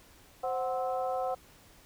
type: harmonic tone with a mistuned harmonic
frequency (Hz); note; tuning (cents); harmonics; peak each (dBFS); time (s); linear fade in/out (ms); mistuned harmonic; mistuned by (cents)
261.2; C4; -3; 2 / 3 / 4 / 5; -33 / -32 / -43 / -42; 0.43-1.35; 10; 3; -91
effects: pink hiss -58 dBFS RMS until 1.85 s